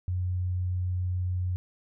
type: tone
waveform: sine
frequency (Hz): 90.7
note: F#2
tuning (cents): -34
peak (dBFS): -26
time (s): 0.08-1.56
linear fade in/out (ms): 0
effects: none